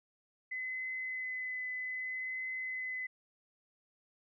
sine tone with vibrato, 2025 Hz, B6, 43 cents sharp, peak -36 dBFS, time 0.51-3.07 s, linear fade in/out 10 ms, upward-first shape triangle, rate 0.63 Hz, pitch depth 13 cents each way, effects none

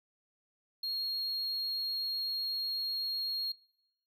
triangle tone, 4273 Hz, C8, 36 cents sharp, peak -32 dBFS, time 0.83-3.52 s, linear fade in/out 5 ms, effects noise-tail reverb RT60 0.9 s tail -24 dB re dry

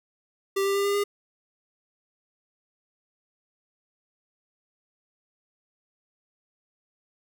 square tone with pitch steps, 392 / 395.6 / 399.3 / 403 / 406.8 Hz, G4 / G4 / G4 / G4 / G#4, 0 / +16 / +32 / +48 / -36 cents, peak -23 dBFS, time 0.56-1.04 s, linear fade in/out 10 ms, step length 96 ms, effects none

